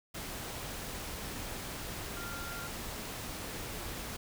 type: tone in noise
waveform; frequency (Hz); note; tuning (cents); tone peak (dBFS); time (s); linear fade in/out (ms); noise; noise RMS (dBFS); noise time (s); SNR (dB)
sine; 1392; F6; -6; -43; 2.16-2.68; 10; pink; -41; 0.14-4.17; -5
effects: none